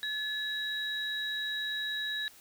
sine tone pair together, 1715 / 3850 Hz, A6 / B7, -45 / -45 cents, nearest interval octave + major second, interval 1400 cents, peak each -35 / -34 dBFS, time 0.03-2.28 s, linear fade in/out 0 ms, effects white hiss -56 dBFS RMS until 2.4 s

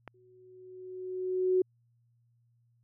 click, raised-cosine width 0.5 ms, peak -27 dBFS, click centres 0.077 s
sine tone with exponential growth, 370 Hz, F#4, in tune, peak -21 dBFS, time 0.14-1.62 s, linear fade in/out 5 ms, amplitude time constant 320 ms
effects added 118 Hz sine -66 dBFS peak until 2.83 s

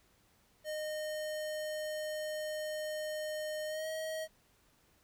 square tone with pitch glide, 614 to 633.5 Hz, D#5 to D#5, -23 to +31 cents, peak -37 dBFS, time 0.64-4.28 s, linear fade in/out 50 ms, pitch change +54 cents, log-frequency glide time 3.67-3.88 s, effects pink hiss -69 dBFS RMS until 5.03 s

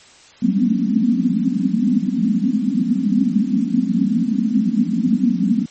white band-pass noise, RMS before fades -17 dBFS, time 0.42-5.66 s, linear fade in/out 5 ms, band 180 to 270 Hz, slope 96 dB/octave, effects white hiss -46 dBFS RMS until 5.7 s + MP3 32 kbps

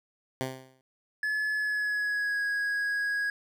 10% pulse tone with exponential decay, 130.81 Hz, C3, in tune, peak -19 dBFS, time 0.41-0.81 s, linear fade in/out 0 ms, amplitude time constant 86 ms
triangle tone with pitch glide, 1713 to 1654.6 Hz, A6 to G#6, -47 to -7 cents, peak -25 dBFS, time 1.23-3.3 s, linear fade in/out 2 ms, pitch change -60 cents, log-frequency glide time 1.53-2.42 s
effects none

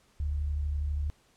sine tone pair together, 41.13 / 73.42 Hz, E1 / D2, -3 / 0 cents, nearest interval minor seventh, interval 1003 cents, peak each -38 / -28 dBFS, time 0.2-1.1 s, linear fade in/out 0 ms, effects pink hiss -65 dBFS RMS until 1.36 s + low-pass 10000 Hz 12 dB/octave

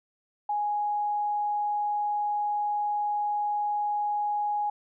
sine tone, 830.6 Hz, G#5, in tune, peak -25 dBFS, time 0.49-4.7 s, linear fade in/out 5 ms, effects none

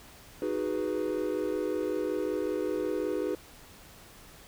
triangle chord, G# minor seventh, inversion second, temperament equal, 311.1 / 370 / 415.3 / 493.9 Hz, D#4 / F#4 / G#4 / B4, 0 / 0 / 0 / 0 cents, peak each -32 dBFS, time 0.42-3.35 s, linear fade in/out 2 ms, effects pink hiss -52 dBFS RMS until 4.47 s

